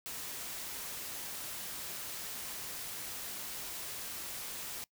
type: noise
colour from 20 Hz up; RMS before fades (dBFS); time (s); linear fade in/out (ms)
white; -42; 0.06-4.84; 0
effects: noise-tail reverb RT60 0.1 s tail -23 dB re dry